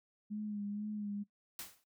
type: tone with vibrato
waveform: sine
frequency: 207.7 Hz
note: G#3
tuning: in tune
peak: -37 dBFS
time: 0.3-1.24 s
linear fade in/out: 20 ms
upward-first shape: sine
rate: 2.1 Hz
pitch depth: 38 cents each way
type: noise with exponential decay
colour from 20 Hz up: white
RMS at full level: -41 dBFS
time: 1.59-1.84 s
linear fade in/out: 1 ms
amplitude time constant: 54 ms
effects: noise-tail reverb RT60 0.1 s tail -18 dB re dry